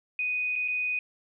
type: tone with dropouts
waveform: sine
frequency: 2489 Hz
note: D#7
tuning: in tune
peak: -26 dBFS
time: 0.19-0.99 s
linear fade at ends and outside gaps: 2 ms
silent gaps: 0.556-0.56 / 0.679-0.683 s
effects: none